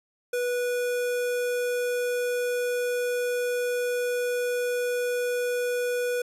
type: tone with notch filter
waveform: square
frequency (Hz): 490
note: B4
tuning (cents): -14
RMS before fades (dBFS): -27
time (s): 0.33-6.22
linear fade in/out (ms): 5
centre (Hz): 4100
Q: 2
effects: resampled to 32000 Hz